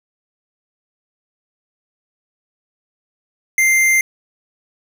sine tone with hard clipping, 2093 Hz, C7, in tune, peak -12 dBFS, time 3.58-4.01 s, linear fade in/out 2 ms, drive 18 dB, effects none

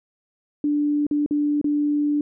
sine tone with dropouts, 293.7 Hz, D4, in tune, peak -18 dBFS, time 0.64-2.21 s, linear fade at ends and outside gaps 2 ms, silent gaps 1.067-1.111 / 1.262-1.309 / 1.614-1.643 s, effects none

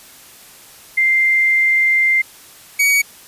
sine / 45% pulse tone pair in turn, 2093 / 2255 Hz, C7 / C#7, 0 / +29 cents, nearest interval minor second, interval 129 cents, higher second, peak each -11 dBFS, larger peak neither, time 0.97-2.22 / 2.79-3.02 s, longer first, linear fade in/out 10 ms, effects white hiss -42 dBFS RMS until 3.27 s + resampled to 32000 Hz

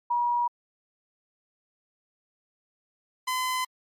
sine / sawtooth tone pair in turn, 960 / 1019.8 Hz, B5 / C6, -49 / -45 cents, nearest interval minor second, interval 104 cents, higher second, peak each -22 dBFS, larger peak neither, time 0.1-0.48 / 3.27-3.65 s, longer neither, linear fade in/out 10 ms, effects MP3 64 kbps

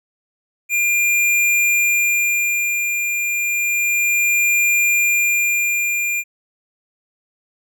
square tone with tremolo, 2400 Hz, D7, 37 cents sharp, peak -14 dBFS, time 0.69-6.24 s, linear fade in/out 50 ms, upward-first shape sine, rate 0.31 Hz, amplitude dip 45%, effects none

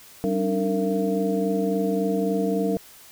sine tone cluster, 192.7 / 279.7 / 303.3 / 459 / 675 Hz, G3 / C#4 / D#4 / A#4 / E5, -29 / +16 / -44 / -27 / +41 cents, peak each -25 / -31 / -28 / -25 / -31 dBFS, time 0.24-2.77 s, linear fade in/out 0 ms, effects white hiss -48 dBFS RMS until 3.11 s

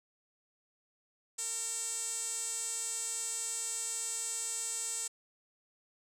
sawtooth tone with band-pass filter, 456.4 Hz, A#4, 37 cents flat, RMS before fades -37 dBFS, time 1.38-5.08 s, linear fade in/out 10 ms, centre 7800 Hz, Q 7.3, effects none

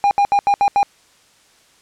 triangle tone bursts at uneven times, 808 Hz, G#5, 48 cents flat, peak -9 dBFS, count 6, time 0.04-0.11 / 0.18-0.25 / 0.32-0.39 / 0.47-0.54 / 0.61-0.68 / 0.76-0.83 s, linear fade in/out 0 ms, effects white hiss -53 dBFS RMS until 1.81 s + low-pass 8000 Hz 12 dB/octave

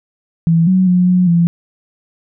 sine tone with pitch steps, 165.6 / 186.4 / 180 / 181.4 / 170.3 Hz, E3 / F#3 / F#3 / F#3 / F3, +8 / +13 / -47 / -34 / -43 cents, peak -8 dBFS, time 0.47-1.47 s, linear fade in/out 0 ms, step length 200 ms, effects none

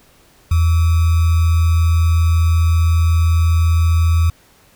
sine tone with sample-and-hold, 82.7 Hz, E2, 6 cents sharp, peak -10 dBFS, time 0.51-4.3 s, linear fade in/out 5 ms, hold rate 1225 Hz, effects pink hiss -51 dBFS RMS until 4.75 s

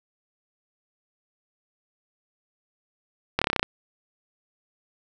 slowing click train, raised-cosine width 0.3 ms, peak -5 dBFS, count 9, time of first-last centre 3.39-3.63 s, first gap 26 ms, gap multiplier 1.04, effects none

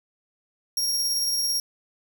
sawtooth tone with tremolo, 5588 Hz, F8, in tune, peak -19 dBFS, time 0.77-1.6 s, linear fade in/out 2 ms, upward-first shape sine, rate 18 Hz, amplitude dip 25%, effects none

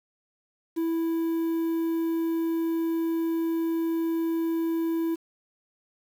triangle tone with quantisation, 329.6 Hz, E4, in tune, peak -22 dBFS, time 0.76-5.16 s, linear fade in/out 20 ms, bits 8, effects none

